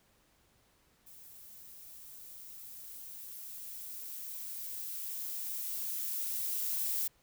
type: noise with level ramp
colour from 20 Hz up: violet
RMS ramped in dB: -54 to -33 dBFS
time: 1.06-7.08 s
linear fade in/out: 10 ms
effects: pink hiss -69 dBFS RMS until 7.22 s